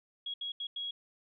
sine tone bursts at uneven times, 3314 Hz, G#7, 4 cents flat, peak -35 dBFS, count 4, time 0.26-0.34 / 0.41-0.52 / 0.6-0.67 / 0.76-0.91 s, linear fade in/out 5 ms, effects none

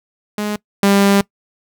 sawtooth tone pair in turn, 208.9 / 199.12 Hz, G#3 / G3, +10 / +27 cents, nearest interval minor second, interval 83 cents, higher first, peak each -15 / -6 dBFS, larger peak second, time 0.38-0.56 / 0.83-1.21 s, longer second, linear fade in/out 2 ms, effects noise-tail reverb RT60 0.1 s tail -22 dB re dry

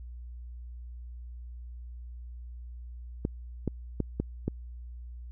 clicks, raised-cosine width 3 ms, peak -15 dBFS, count 5, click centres 3.251 / 3.677 / 4.003 / 4.2 / 4.48 s, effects added 60 Hz sine -40 dBFS peak until 5.31 s

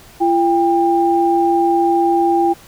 sine tone pair together, 340.7 / 797 Hz, F4 / G5, -43 / +28 cents, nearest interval octave + minor third, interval 1471 cents, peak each -14 dBFS, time 0.2-2.54 s, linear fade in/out 20 ms, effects pink hiss -43 dBFS RMS until 2.67 s

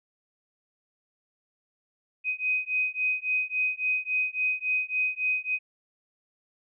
sine beating tone pair, 2508 / 2511.6 Hz, D#7 / D#7, +13 / +16 cents, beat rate 3.6 Hz, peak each -28 dBFS, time 2.24-5.59 s, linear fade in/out 50 ms, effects none

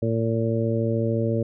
harmonic tone, 113.8 Hz, A#2, 41 cents flat, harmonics 1 / 2 / 3 / 4 / 5, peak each -24 / -27 / -29 / -28 / -29 dBFS, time 0.02-1.43 s, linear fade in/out 5 ms, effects none

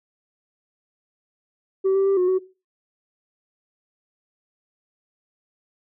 sine tone with pitch steps, 383.7 / 389.2 / 392.2 / 363 / 373.7 Hz, G4 / G4 / G4 / F#4 / F#4, -37 / -12 / +1 / -33 / +17 cents, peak -14 dBFS, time 1.84-2.39 s, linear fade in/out 20 ms, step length 110 ms, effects noise-tail reverb RT60 0.3 s tail -19 dB re dry + tanh soft clip ceiling -15 dBFS

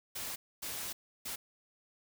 white noise bursts at uneven times, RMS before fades -40 dBFS, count 3, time 0.15-0.36 / 0.62-0.93 / 1.25-1.36 s, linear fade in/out 10 ms, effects none

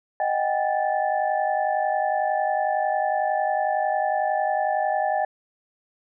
sine tone cluster, 622 / 748 / 799 / 1747 Hz, D#5 / F#5 / G5 / A6, -1 / +19 / +33 / -13 cents, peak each -26 / -26 / -24 / -33 dBFS, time 0.2-5.25 s, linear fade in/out 2 ms, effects none

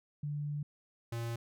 sine / square tone pair in turn, 146.83 / 116.54 Hz, D3 / A#2, 0 / 0 cents, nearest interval major third, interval 400 cents, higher first, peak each -34 / -36 dBFS, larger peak first, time 0.23-0.63 / 1.12-1.36 s, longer first, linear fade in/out 5 ms, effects none

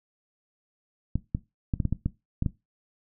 clicks, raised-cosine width 5 ms, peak -13 dBFS, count 9, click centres 1.156 / 1.349 / 1.738 / 1.802 / 1.853 / 1.926 / 2.06 / 2.424 / 2.462 s, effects noise-tail reverb RT60 0.2 s tail -17 dB re dry

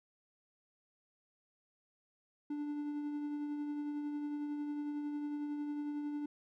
triangle tone with tremolo, 293.7 Hz, D4, in tune, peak -33 dBFS, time 2.5-6.26 s, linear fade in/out 5 ms, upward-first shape triangle, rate 11 Hz, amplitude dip 35%, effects none

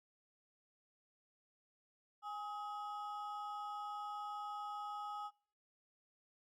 triangle ring-modulated tone, 1046.5 Hz, C6, in tune, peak -37 dBFS, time 2.22-5.31 s, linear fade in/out 50 ms, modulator 220 Hz, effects noise-tail reverb RT60 0.5 s tail -24 dB re dry + Opus 48 kbps

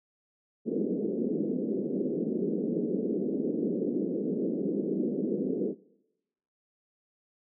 pink band-pass noise, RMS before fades -30 dBFS, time 0.65-5.75 s, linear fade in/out 50 ms, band 190 to 470 Hz, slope 48 dB/octave, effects noise-tail reverb RT60 0.9 s tail -22 dB re dry

